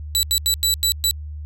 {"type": "tone bursts at uneven times", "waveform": "20% pulse", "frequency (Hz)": 3951, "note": "B7", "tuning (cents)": 0, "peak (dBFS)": -10, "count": 6, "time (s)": [[0.15, 0.23], [0.31, 0.38], [0.46, 0.54], [0.63, 0.74], [0.83, 0.92], [1.04, 1.11]], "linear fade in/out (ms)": 0, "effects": ["added 75 Hz sine -29 dBFS peak until 1.45 s"]}